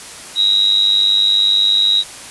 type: tone with amplitude modulation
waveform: sine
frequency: 3838 Hz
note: A#7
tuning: 50 cents sharp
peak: -6 dBFS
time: 0.35-2.04 s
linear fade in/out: 50 ms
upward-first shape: sine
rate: 100 Hz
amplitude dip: 95%
effects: white hiss -33 dBFS RMS until 2.3 s + resampled to 24000 Hz